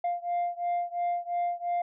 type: beating tone pair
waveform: sine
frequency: 698.5 / 701.4 Hz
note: F5 / F5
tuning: 0 / +7 cents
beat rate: 2.9 Hz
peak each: -28 / -29 dBFS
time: 0.04-1.82 s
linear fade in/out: 5 ms
effects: tanh soft clip ceiling -24 dBFS